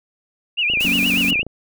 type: tone with vibrato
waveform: sine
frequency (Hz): 2637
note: E7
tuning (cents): 0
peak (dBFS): -16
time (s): 0.57-1.43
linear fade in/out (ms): 20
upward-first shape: sine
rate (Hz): 8.4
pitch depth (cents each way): 180
type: click train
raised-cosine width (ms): 2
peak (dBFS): -19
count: 22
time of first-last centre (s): 0.7-1.466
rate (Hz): 27.4
type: noise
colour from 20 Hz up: white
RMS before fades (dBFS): -30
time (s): 0.8-1.31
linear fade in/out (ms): 5
type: chord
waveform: sine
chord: F# major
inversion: none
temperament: equal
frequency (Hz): 185 / 233.1 / 277.2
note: F#3 / A#3 / C#4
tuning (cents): 0 / 0 / 0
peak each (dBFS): -25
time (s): 0.85-1.33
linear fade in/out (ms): 0
effects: none